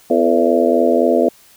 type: harmonic tone with a mistuned harmonic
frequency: 83.8 Hz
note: E2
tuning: 29 cents sharp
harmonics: 3 / 4 / 5 / 6 / 7 / 8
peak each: -18 / -18 / -18 / -18 / -18 / -18 dBFS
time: 0.1-1.29 s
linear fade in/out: 5 ms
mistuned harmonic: 5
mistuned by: +58 cents
effects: white hiss -48 dBFS RMS until 1.56 s